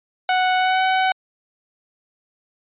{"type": "tone with pitch glide", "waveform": "sawtooth", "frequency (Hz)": [740, 753.4], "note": ["F#5", "F#5"], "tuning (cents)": [0, 31], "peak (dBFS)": -12, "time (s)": [0.29, 1.12], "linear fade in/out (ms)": 2, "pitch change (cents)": 31, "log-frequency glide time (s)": [0.57, 0.83], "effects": ["resampled to 8000 Hz"]}